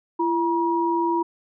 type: tone pair together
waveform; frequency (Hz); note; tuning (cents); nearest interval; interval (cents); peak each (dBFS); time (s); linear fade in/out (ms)
sine; 338.4 / 957; E4 / A#5; +45 / +45; octave + tritone; 1800; -22; 0.19-1.23; 10
effects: none